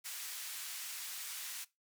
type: band-pass noise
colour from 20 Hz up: white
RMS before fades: -44 dBFS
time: 0.04-1.65 s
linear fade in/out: 20 ms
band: 1400 to 15000 Hz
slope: 12 dB/octave
effects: noise-tail reverb RT60 0.2 s tail -19 dB re dry